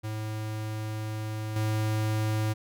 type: tone with level steps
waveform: square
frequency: 108.3 Hz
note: A2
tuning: 27 cents flat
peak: -32 / -26 dBFS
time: 0.03-2.54 s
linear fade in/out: 20 ms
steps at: 1.56 s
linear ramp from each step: 2 ms
effects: none